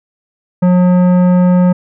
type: tone with tanh clipping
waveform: triangle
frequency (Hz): 180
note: F#3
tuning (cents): -47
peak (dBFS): -8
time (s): 0.62-1.73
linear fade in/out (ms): 10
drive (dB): 17
effects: none